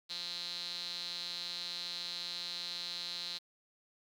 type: tone with band-pass filter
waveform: sawtooth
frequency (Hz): 174.61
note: F3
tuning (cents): 0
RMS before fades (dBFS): -41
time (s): 0.09-3.39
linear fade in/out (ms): 20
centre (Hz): 4100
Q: 9.1
effects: 10-bit